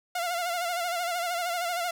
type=tone with vibrato; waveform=sawtooth; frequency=698.5 Hz; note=F5; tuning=in tune; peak=-24 dBFS; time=0.15-1.91 s; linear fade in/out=5 ms; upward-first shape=sine; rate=13 Hz; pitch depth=65 cents each way; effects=9-bit